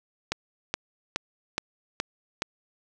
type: click train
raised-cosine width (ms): 0.2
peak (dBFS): -9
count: 6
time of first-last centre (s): 0.32-2.421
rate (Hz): 2.38
effects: none